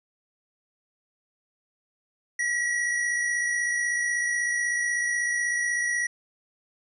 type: tone pair together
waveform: square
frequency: 1918.8 / 1975 Hz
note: A#6 / B6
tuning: +50 / 0 cents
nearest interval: unison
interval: 50 cents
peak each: -25 / -36 dBFS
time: 2.39-6.07 s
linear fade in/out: 5 ms
effects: resampled to 24000 Hz